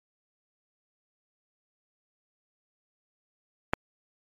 click, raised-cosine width 0.5 ms, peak -7 dBFS, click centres 3.735 s, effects MP3 64 kbps

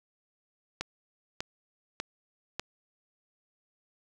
click train, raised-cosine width 0.2 ms, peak -15 dBFS, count 4, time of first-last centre 0.81-2.596 s, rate 1.68 Hz, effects 8-bit

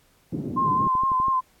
white band-pass noise, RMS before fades -30 dBFS, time 0.32-0.88 s, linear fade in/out 5 ms, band 110 to 310 Hz, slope 24 dB/octave
sine tone with vibrato, 1046.5 Hz, C6, in tune, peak -19 dBFS, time 0.56-1.41 s, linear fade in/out 20 ms, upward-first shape sine, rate 4.5 Hz, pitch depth 38 cents each way
click train, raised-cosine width 3 ms, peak -23 dBFS, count 6, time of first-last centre 0.87-1.283 s, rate 12.1 Hz
effects pink hiss -61 dBFS RMS until 1.6 s + AAC 64 kbps

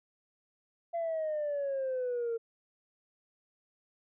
sine exponential sweep, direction down, 684 to 455.2 Hz, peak -29 dBFS, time 0.93-2.38 s, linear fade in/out 20 ms, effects tanh soft clip ceiling -28 dBFS

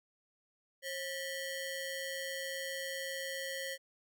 sawtooth ring-modulated tone, 1244.5 Hz, D#6, in tune, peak -31 dBFS, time 0.82-3.78 s, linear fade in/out 50 ms, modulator 706 Hz, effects none

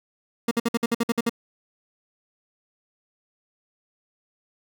30% pulse tone bursts, 233.1 Hz, A#3, in tune, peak -17 dBFS, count 10, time 0.48-1.295 s, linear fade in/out 5 ms, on 32 ms, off 55 ms, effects none

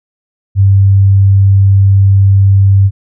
sine tone, 98 Hz, G2, in tune, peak -3 dBFS, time 0.55-2.91 s, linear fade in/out 50 ms, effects none

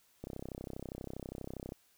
click train, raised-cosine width 2 ms, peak -28 dBFS, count 49, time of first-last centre 0.24-1.721 s, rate 32.4 Hz, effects white hiss -69 dBFS RMS until 1.97 s

